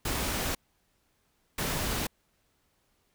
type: noise bursts at uneven times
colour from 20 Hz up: pink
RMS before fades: -31 dBFS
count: 2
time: 0.05-0.55 / 1.58-2.07 s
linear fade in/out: 5 ms
effects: pink hiss -72 dBFS RMS until 3.14 s